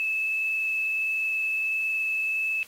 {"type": "tone with frequency modulation", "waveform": "sine", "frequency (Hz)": 2610, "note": "E7", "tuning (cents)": -18, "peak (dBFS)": -24, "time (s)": [0, 2.63], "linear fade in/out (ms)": 0, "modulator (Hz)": 21.5, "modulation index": 1.1, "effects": ["white hiss -52 dBFS RMS until 2.67 s", "AAC 48 kbps"]}